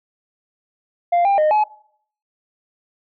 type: tone with pitch steps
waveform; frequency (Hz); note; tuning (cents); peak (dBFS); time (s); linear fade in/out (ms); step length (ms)
sine; 696 / 796 / 614 / 850; F5 / G5 / D#5 / G#5; -6 / +26 / -23 / +40; -10; 1.12-1.64; 10; 130
effects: noise-tail reverb RT60 0.6 s tail -21 dB re dry + tanh soft clip ceiling -12 dBFS